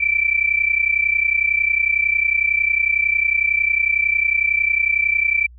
sine tone pair together, 2318 / 2349 Hz, D7 / D7, -23 / 0 cents, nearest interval unison, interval 23 cents, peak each -18 dBFS, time 0-5.47 s, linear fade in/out 10 ms, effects added 60 Hz sine -40 dBFS peak until 5.58 s

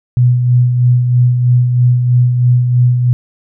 sine tone with tremolo, 123.47 Hz, B2, in tune, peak -5 dBFS, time 0.17-3.13 s, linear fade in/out 0 ms, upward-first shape sine, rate 3.1 Hz, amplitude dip 45%, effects none

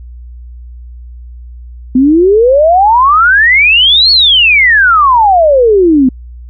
sine exponential two-way sweep, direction up then down, 247.8 to 4435 to 247.8 Hz, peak -3 dBFS, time 1.95-6.09 s, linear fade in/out 5 ms, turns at 4.11 s, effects added 60 Hz sine -26 dBFS peak until 6.49 s

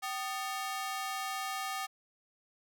sawtooth ring-modulated tone, 1001 Hz, B5, 23 cents sharp, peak -28 dBFS, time 0.02-1.87 s, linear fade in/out 20 ms, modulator 230 Hz, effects none

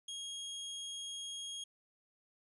sawtooth tone, 3271 Hz, G#7, 27 cents flat, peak -38 dBFS, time 0.08-1.64 s, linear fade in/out 5 ms, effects resampled to 24000 Hz

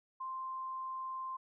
sine tone, 1046.5 Hz, C6, in tune, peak -38 dBFS, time 0.2-1.37 s, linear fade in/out 10 ms, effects none

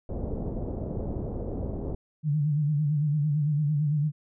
pink low-pass noise, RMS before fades -32 dBFS, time 0.09-1.95 s, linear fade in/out 5 ms, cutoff 580 Hz, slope 24 dB/octave
sine tone with vibrato, 148.8 Hz, D3, 23 cents sharp, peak -22 dBFS, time 2.23-4.12 s, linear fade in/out 50 ms, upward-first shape sine, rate 8.9 Hz, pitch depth 75 cents each way
effects none

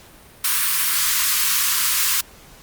white high-pass noise, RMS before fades -19 dBFS, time 0.44-2.21 s, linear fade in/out 5 ms, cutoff 990 Hz, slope 96 dB/octave, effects pink hiss -46 dBFS RMS until 2.62 s + Opus 48 kbps

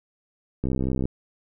click train, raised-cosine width 3 ms, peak -13 dBFS, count 28, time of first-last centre 0.64-1.055 s, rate 65.1 Hz, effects none

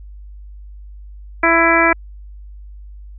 harmonic tone, 332.5 Hz, E4, 15 cents sharp, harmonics 1 / 2 / 3 / 4 / 5 / 6 / 7, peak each -18 / -18 / -18 / -18 / -18 / -18 / -18 dBFS, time 1.43-1.93 s, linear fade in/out 5 ms, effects added 50 Hz sine -33 dBFS peak until 3.18 s

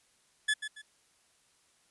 30% pulse tone with echo, 1718 Hz, A6, 42 cents flat, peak -23 dBFS, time 0.48-0.54 s, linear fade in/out 10 ms, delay 140 ms, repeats 2, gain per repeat -10 dB, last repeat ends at 0.82 s, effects white hiss -68 dBFS RMS until 1.9 s + resampled to 24000 Hz

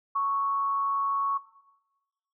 sine tone with amplitude modulation, 1108.7 Hz, C#6, in tune, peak -22 dBFS, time 0.15-1.38 s, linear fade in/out 10 ms, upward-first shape sine, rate 203 Hz, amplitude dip 40%, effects noise-tail reverb RT60 1.0 s tail -17 dB re dry

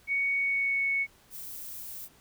sine tone with pitch glide, 2231 to 2213 Hz, C#7 to C#7, +11 to -3 cents, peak -25 dBFS, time 0.07-1.07 s, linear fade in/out 50 ms, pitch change -14 cents, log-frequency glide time 0.36-0.86 s
violet noise, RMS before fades -41 dBFS, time 1.3-2.09 s, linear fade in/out 50 ms
effects pink hiss -60 dBFS RMS until 2.2 s

